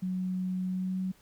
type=tone with pitch glide; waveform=sine; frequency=184.6 to 186.96 Hz; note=F#3 to F#3; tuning=-4 to +18 cents; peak=-29 dBFS; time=0.02-1.12 s; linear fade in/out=10 ms; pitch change=+22 cents; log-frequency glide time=0.68-1 s; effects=pink hiss -62 dBFS RMS until 1.21 s